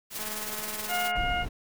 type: noise with tremolo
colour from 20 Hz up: white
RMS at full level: -33 dBFS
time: 0.1-1.12 s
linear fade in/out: 50 ms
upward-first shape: triangle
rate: 19 Hz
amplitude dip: 55%
type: click train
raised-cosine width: 0.5 ms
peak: -27 dBFS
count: 209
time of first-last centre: 0.19-1.167 s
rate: 213 Hz
type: harmonic tone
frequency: 713 Hz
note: F5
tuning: 36 cents sharp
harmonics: 1 / 2 / 3 / 4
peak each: -29 / -32 / -34 / -35 dBFS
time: 0.88-1.46 s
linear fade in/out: 50 ms
type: noise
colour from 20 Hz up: brown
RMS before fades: -33 dBFS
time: 1.15-1.49 s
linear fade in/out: 10 ms
effects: none